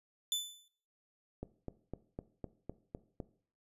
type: tone with exponential decay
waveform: sawtooth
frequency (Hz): 3507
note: A7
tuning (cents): -6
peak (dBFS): -26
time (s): 0.32-0.68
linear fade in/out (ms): 1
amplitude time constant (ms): 77
type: click train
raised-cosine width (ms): 2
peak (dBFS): -27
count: 8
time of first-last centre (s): 1.43-3.202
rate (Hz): 3.95
effects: noise-tail reverb RT60 0.5 s tail -17 dB re dry + resampled to 32000 Hz